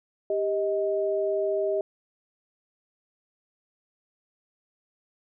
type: tone pair together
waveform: sine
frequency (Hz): 395.6 / 628.4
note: G4 / D#5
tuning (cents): +16 / +17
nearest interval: minor sixth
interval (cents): 801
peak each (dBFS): -26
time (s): 0.3-1.81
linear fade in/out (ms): 2
effects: none